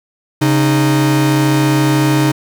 45% pulse tone pair together, 137.1 / 308.2 Hz, C#3 / D#4, -19 / -16 cents, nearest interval octave + major second, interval 1403 cents, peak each -13 dBFS, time 0.41-2.32 s, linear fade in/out 10 ms, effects none

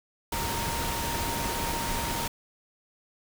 sine tone in noise, 928 Hz, A#5, 8 cents flat, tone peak -34 dBFS, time 0.32-2.28 s, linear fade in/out 5 ms, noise pink, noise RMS -31 dBFS, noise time 0.32-2.28 s, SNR -6 dB, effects none

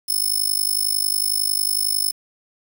10% pulse tone with amplitude modulation, 5220 Hz, E8, 18 cents flat, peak -9 dBFS, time 0.08-2.12 s, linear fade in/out 20 ms, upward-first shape sine, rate 51 Hz, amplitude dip 100%, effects 7-bit

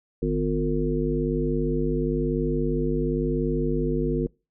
harmonic tone with a mistuned harmonic, 50.5 Hz, G#1, 48 cents flat, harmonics 1 / 3 / 5 / 7 / 9, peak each -28 / -28 / -28 / -28 / -28 dBFS, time 0.22-4.27 s, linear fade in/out 5 ms, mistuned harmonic 3, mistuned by +42 cents, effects noise-tail reverb RT60 0.3 s tail -25 dB re dry

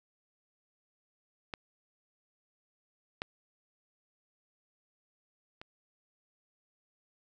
clicks, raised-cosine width 0.3 ms, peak -21 / -18 / -29 dBFS, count 3, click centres 1.538 / 3.219 / 5.615 s, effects none

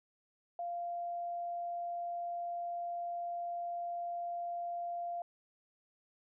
sine tone, 694 Hz, F5, 11 cents flat, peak -36 dBFS, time 0.59-5.22 s, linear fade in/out 2 ms, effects none

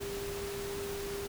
sine tone in noise, 400 Hz, G4, 35 cents sharp, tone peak -37 dBFS, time 0-1.28 s, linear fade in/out 20 ms, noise pink, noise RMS -42 dBFS, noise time 0-1.28 s, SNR +2 dB, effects none

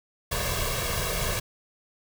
pink noise with comb filter, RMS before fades -28 dBFS, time 0.31-1.4 s, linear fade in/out 10 ms, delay 1.8 ms, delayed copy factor +0.85, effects none

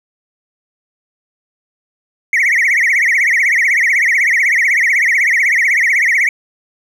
triangle tone with vibrato, 2046 Hz, C7, 39 cents flat, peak -7 dBFS, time 2.33-6.29 s, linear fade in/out 2 ms, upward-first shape triangle, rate 16 Hz, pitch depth 230 cents each way, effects tanh soft clip ceiling -4 dBFS

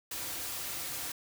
white noise with comb filter, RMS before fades -38 dBFS, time 0.11-1.12 s, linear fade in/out 5 ms, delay 4.7 ms, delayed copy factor -0.5, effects none

